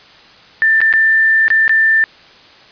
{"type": "tone with dropouts", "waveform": "sine", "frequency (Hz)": 1781, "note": "A6", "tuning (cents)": 21, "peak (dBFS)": -8, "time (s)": [0.62, 2.04], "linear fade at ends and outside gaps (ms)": 0, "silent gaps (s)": [[0.805, 0.815], [0.927, 0.937], [1.481, 1.503], [1.679, 1.694]], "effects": ["white hiss -42 dBFS RMS until 2.71 s", "resampled to 11025 Hz"]}